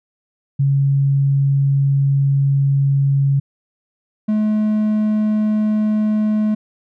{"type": "tone pair in turn", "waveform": ["sine", "triangle"], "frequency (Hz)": [138.59, 213.7], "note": ["C#3", "G#3"], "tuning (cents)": [0, 50], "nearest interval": "perfect fifth", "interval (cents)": 750, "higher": "second", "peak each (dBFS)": -12, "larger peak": "neither", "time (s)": [[0.59, 3.4], [4.28, 6.55]], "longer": "first", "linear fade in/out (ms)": 10, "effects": []}